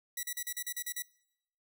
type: tone bursts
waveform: 5% pulse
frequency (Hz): 1949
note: B6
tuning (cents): -23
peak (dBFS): -24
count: 9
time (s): 0.17-1.023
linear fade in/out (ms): 5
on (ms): 61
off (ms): 38
effects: noise-tail reverb RT60 0.8 s tail -25 dB re dry